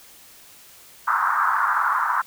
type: band-pass noise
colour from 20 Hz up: pink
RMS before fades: -21 dBFS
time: 1.07-2.22 s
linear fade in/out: 10 ms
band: 970 to 1500 Hz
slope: 48 dB/octave
effects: white hiss -48 dBFS RMS until 2.26 s